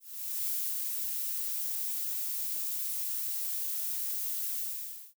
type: noise with ADSR envelope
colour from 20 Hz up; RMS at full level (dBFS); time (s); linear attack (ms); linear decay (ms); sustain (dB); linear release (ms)
violet; -32; 0-5.14; 460; 310; -2; 570
effects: noise-tail reverb RT60 0.1 s tail -24 dB re dry